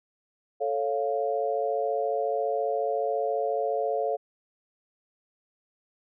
sine chord, A augmented, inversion none, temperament equal, 440 / 554.4 / 698.5 Hz, A4 / C#5 / E#5, 0 / 0 / 0 cents, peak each -29 dBFS, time 0.6-4.17 s, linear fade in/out 20 ms, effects none

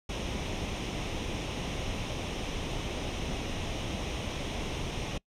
pink noise with comb filter, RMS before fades -34 dBFS, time 0.09-5.18 s, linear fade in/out 5 ms, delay 0.33 ms, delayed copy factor +0.55, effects noise-tail reverb RT60 0.1 s tail -24 dB re dry + low-pass 5000 Hz 12 dB/octave

